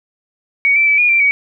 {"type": "tone with pitch steps", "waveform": "sine", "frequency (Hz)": [2243, 2331, 2302, 2438, 2356, 2258], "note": ["C#7", "D7", "D7", "D#7", "D7", "C#7"], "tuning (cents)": [20, -14, -35, -36, 5, 31], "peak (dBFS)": -9, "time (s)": [0.65, 1.31], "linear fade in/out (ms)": 0, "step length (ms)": 110, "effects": []}